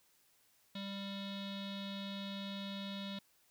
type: tone with low-pass filter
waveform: square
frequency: 197.5 Hz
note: G3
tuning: 13 cents sharp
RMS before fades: -43 dBFS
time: 0.75-3.19 s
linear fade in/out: 5 ms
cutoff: 3700 Hz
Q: 9.1
effects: white hiss -71 dBFS RMS until 3.5 s